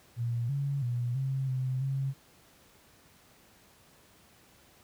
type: tone with pitch steps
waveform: sine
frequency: 118.2 / 140.2 / 121.2 / 134 / 129.4 / 135.6 Hz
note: A#2 / C#3 / B2 / C3 / C3 / C#3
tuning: +24 / +20 / -32 / +42 / -19 / -38 cents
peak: -28 dBFS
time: 0.16-2.14 s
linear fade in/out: 50 ms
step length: 330 ms
effects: pink hiss -60 dBFS RMS until 4.83 s + high-pass 60 Hz 12 dB/octave